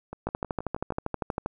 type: two click trains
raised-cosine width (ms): 1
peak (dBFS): -14 / -22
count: 16 / 6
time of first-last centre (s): 0.27-1.46 / 0.13-0.922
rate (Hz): 12.6 / 6.31
effects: none